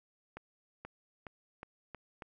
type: accelerating click train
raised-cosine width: 0.5 ms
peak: -29 dBFS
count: 6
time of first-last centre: 0.37-2.222 s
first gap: 480 ms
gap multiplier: 0.87
effects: none